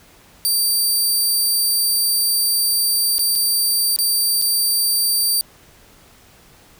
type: tone with dropouts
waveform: 15% pulse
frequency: 4656 Hz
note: D8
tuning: 16 cents flat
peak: -9 dBFS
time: 0.45-5.41 s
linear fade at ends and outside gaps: 0 ms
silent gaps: 3.182-3.193 / 3.354-3.358 / 3.962-3.988 / 4.416-4.422 s
effects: pink hiss -49 dBFS RMS until 6.79 s